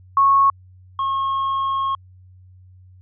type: tone pair in turn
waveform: sine / triangle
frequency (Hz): 1100 / 1085.5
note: C#6 / C#6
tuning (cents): -14 / -37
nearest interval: unison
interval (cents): 23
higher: first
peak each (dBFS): -11 / -17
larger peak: first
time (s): 0.17-0.5 / 0.99-1.95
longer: second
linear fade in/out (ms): 2
effects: added 92 Hz sine -44 dBFS peak until 3.01 s + resampled to 11025 Hz